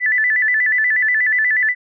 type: tone with vibrato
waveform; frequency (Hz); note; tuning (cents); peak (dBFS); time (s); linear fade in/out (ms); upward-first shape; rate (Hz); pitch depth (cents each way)
sine; 1864.7; A#6; 0; -13; 0-1.75; 50; square; 8.3; 110
effects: none